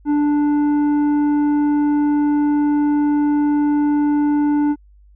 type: tone with tanh clipping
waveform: sine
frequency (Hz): 293.7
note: D4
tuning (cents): 0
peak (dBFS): -15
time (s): 0.05-4.76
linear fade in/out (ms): 50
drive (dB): 8
effects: added 50 Hz sine -45 dBFS peak until 5.15 s